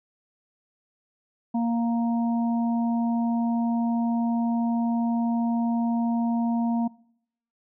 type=harmonic tone; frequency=233.1 Hz; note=A#3; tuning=in tune; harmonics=1 / 3 / 4; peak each=-22 / -33 / -35 dBFS; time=1.54-6.88 s; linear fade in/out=10 ms; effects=noise-tail reverb RT60 0.7 s tail -23 dB re dry